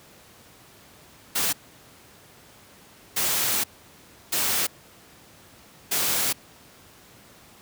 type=noise bursts at uneven times; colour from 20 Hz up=white; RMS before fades=-24 dBFS; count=4; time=1.35-1.53 / 3.16-3.64 / 4.32-4.67 / 5.91-6.33 s; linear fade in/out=10 ms; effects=pink hiss -51 dBFS RMS until 7.61 s + high-pass 80 Hz 12 dB/octave